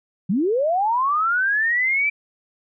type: linear sweep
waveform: sine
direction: up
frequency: 164.81 to 2349 Hz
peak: -17 dBFS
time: 0.29-2.1 s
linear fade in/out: 10 ms
effects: none